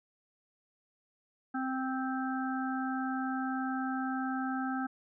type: harmonic tone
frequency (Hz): 261.6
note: C4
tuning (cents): 0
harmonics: 1 / 3 / 5 / 6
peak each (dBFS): -33 / -38 / -40 / -41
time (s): 1.54-4.87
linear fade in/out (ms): 10
effects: none